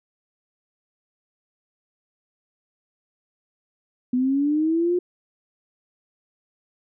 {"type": "linear sweep", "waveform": "sine", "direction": "up", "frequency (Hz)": [246.2, 360.6], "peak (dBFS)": -18, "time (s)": [4.13, 4.99], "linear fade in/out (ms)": 5, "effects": []}